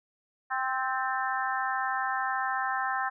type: harmonic tone with a mistuned harmonic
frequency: 261.6 Hz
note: C4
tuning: in tune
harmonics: 3 / 4 / 5 / 6 / 7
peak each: -32 / -33 / -34 / -35 / -35 dBFS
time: 0.5-3.1 s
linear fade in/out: 20 ms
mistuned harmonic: 7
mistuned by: -33 cents
effects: none